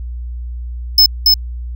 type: tone with echo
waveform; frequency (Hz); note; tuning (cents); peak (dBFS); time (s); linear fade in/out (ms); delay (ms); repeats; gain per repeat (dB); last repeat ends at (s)
square; 5210; E8; -21; -5; 0.98-1.06; 2; 280; 1; -2; 1.34
effects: added 60 Hz sine -22 dBFS peak until 1.75 s